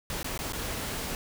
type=noise with dropouts; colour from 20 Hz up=pink; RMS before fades=-34 dBFS; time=0.1-1.15 s; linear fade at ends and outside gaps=1 ms; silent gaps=0.23-0.244 / 0.377-0.39 / 0.523-0.532 s; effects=none